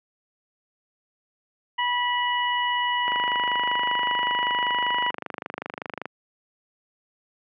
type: harmonic tone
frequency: 977 Hz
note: B5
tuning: 19 cents flat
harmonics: 1 / 2 / 3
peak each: -24 / -27 / -29 dBFS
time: 1.78-5.11 s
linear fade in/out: 10 ms
type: click train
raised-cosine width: 0.5 ms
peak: -15 dBFS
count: 76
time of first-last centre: 3.08-6.056 s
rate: 25.2 Hz
effects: high-pass 200 Hz 12 dB/octave